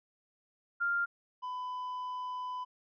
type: tone pair in turn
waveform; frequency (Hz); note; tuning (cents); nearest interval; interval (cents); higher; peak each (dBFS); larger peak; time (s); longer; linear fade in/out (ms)
sine / triangle; 1396.9 / 1001.4; F6 / B5; 0 / +24; tritone; 576; first; -28 / -34; first; 0.8-1.06 / 1.42-2.65; second; 20
effects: resampled to 11025 Hz